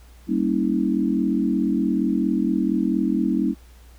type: chord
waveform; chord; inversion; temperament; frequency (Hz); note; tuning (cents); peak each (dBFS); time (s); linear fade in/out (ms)
sine; G diminished seventh; none; equal with one note detuned; 196 / 233.1 / 277.2 / 321.7; G3 / Bb3 / Db4 / Fb4; 0 / 0 / 0 / -42; -24; 0.27-3.55; 50
effects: added 60 Hz sine -45 dBFS peak until 3.98 s + pink hiss -55 dBFS RMS until 3.98 s